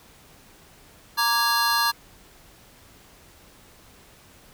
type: tone cluster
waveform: square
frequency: 928 / 1170 / 1655 / 4166 Hz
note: A#5 / D6 / G#6 / C8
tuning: -8 / -7 / -6 / -8 cents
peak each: -26 dBFS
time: 1.17-1.92 s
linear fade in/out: 20 ms
effects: pink hiss -52 dBFS RMS until 4.53 s